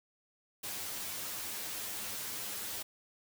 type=noise with comb filter; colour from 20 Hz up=white; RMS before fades=-40 dBFS; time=0.63-2.83 s; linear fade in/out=10 ms; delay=9.7 ms; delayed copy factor=+0.9; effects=none

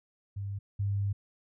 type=tone pair in turn; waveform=sine; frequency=99.7 / 100.13 Hz; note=G2 / G2; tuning=+30 / +37 cents; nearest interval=unison; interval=7 cents; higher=second; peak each=-33 / -27 dBFS; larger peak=second; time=0.36-0.59 / 0.79-1.13 s; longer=second; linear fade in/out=10 ms; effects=none

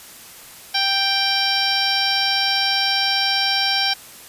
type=harmonic tone; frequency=785 Hz; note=G5; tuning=2 cents sharp; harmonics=1 / 2 / 3 / 4 / 5 / 6 / 7; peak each=-25 / -26 / -26 / -24 / -25 / -25 / -23 dBFS; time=0.74-3.94 s; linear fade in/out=10 ms; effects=white hiss -41 dBFS RMS until 4.28 s + resampled to 32000 Hz

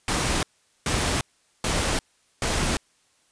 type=noise bursts; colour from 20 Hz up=pink; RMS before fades=-24 dBFS; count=4; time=0.08-2.77 s; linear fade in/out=2 ms; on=350 ms; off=430 ms; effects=white hiss -64 dBFS RMS until 3.31 s + resampled to 22050 Hz

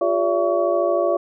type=tone cluster; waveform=sine; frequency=351.8 / 404.8 / 573 / 667 / 1127 Hz; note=F4 / G#4 / D5 / E5 / C#6; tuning=+13 / -44 / -43 / +20 / +28 cents; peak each=-23 / -27 / -20 / -22 / -28 dBFS; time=0.01-1.17 s; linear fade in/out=5 ms; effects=none

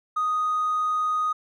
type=tone with hard clipping; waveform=sine; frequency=1244.5 Hz; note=D#6; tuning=in tune; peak=-22 dBFS; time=0.16-1.33 s; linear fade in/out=10 ms; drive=1 dB; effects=none

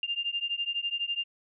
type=beating tone pair; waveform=sine; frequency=2794 / 2806 Hz; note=F7 / F7; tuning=0 / +8 cents; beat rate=12 Hz; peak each=-32 / -32 dBFS; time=0.03-1.24 s; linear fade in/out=2 ms; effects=none

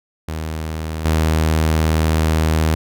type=tone with level steps; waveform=sawtooth; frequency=79.1 Hz; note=D#2; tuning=29 cents sharp; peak=-19 / -10 dBFS; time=0.28-2.75 s; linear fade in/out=5 ms; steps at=1.05 s; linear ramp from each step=2 ms; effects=none

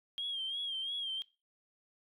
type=tone with vibrato; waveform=sine; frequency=3229 Hz; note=G#7; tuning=49 cents flat; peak=-34 dBFS; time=0.18-1.22 s; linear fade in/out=0 ms; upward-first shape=sine; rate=2.9 Hz; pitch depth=67 cents each way; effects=noise-tail reverb RT60 0.3 s tail -22 dB re dry + tanh soft clip ceiling -30 dBFS

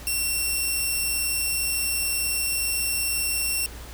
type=tone; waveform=5% pulse; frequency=2721 Hz; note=F7; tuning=46 cents flat; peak=-14 dBFS; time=0.07-3.66 s; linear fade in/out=0 ms; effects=added 60 Hz sine -39 dBFS peak until 3.93 s + pink hiss -43 dBFS RMS until 3.93 s

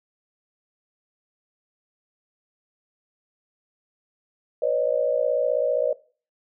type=tone cluster; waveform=sine; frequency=497.3 / 553 / 612 Hz; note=B4 / C#5 / D#5; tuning=+12 / -4 / -29 cents; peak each=-24 dBFS; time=4.62-5.93 s; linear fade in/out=5 ms; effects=noise-tail reverb RT60 0.4 s tail -20 dB re dry

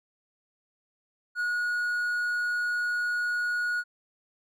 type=tone; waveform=triangle; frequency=1451 Hz; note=F#6; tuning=34 cents flat; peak=-24 dBFS; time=1.35-3.84 s; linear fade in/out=50 ms; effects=none

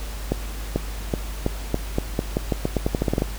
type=accelerating click train; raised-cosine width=2 ms; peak=-7 dBFS; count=18; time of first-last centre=0.32-3.221 s; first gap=440 ms; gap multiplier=0.86; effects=added 50 Hz sine -29 dBFS peak until 3.38 s + pink hiss -38 dBFS RMS until 3.38 s

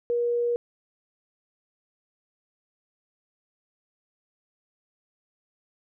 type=tone; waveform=sine; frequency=477.2 Hz; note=A#4; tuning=41 cents sharp; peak=-22 dBFS; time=0.1-0.56 s; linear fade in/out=0 ms; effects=none

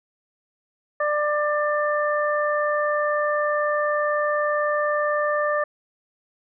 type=harmonic tone; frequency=594 Hz; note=D5; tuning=20 cents sharp; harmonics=1 / 2 / 3; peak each=-22 / -25 / -27 dBFS; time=1-5.64 s; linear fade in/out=5 ms; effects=none

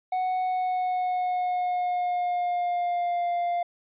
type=tone with pitch glide; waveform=triangle; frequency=740 to 698.5 Hz; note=F#5 to F5; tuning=0 to 0 cents; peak=-22 dBFS; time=0.12-3.63 s; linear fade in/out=5 ms; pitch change=-100 cents; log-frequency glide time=0.42-3.28 s; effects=resampled to 8000 Hz

